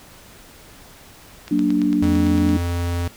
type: click train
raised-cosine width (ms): 0.2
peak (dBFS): -17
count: 10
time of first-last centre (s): 1.48-2.491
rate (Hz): 8.9
type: chord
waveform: sine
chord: Gb augmented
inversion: none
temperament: equal with one note detuned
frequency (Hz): 187.15 / 233.1 / 293.7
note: Gb3 / Bb3 / D4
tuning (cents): +20 / 0 / 0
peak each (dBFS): -23 / -22 / -17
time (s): 1.51-2.57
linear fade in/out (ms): 5
type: tone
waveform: square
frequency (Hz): 86.7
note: F2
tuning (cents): -12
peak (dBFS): -21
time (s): 2.02-3.08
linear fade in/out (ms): 5
effects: pink hiss -45 dBFS RMS until 3.16 s